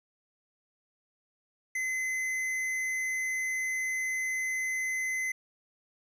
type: tone with hard clipping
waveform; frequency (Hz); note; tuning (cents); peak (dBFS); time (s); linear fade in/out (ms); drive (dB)
sine; 2044; C7; -41; -31; 1.75-5.32; 5; 10
effects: none